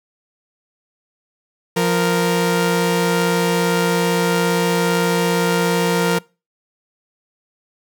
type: tone pair together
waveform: sawtooth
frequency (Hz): 174.61 / 466.2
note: F3 / A#4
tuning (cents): 0 / 0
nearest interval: octave + perfect fourth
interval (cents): 1700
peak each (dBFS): -14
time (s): 1.76-6.19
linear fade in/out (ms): 10
effects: noise-tail reverb RT60 0.3 s tail -24 dB re dry